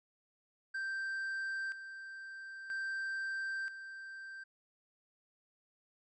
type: tone with tremolo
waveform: triangle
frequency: 1568 Hz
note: G6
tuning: in tune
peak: -34 dBFS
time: 0.74-4.44 s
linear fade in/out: 10 ms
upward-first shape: square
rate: 0.51 Hz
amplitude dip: 65%
effects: resampled to 22050 Hz